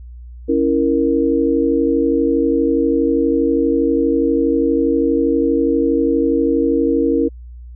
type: chord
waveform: sine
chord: A# diminished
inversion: first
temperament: equal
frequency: 277.2 / 329.6 / 466.2 Hz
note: C#4 / E4 / A#4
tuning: 0 / 0 / 0 cents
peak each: -17 dBFS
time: 0.48-7.29 s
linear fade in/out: 20 ms
effects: added 60 Hz sine -32 dBFS peak until 7.75 s